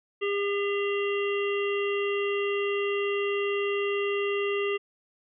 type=harmonic tone with a mistuned harmonic; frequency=403.4 Hz; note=G4; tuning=50 cents sharp; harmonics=1 / 3 / 5 / 7 / 8; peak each=-26 / -36 / -36 / -34 / -44 dBFS; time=0.21-4.78 s; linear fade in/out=20 ms; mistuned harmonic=7; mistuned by=-34 cents; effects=none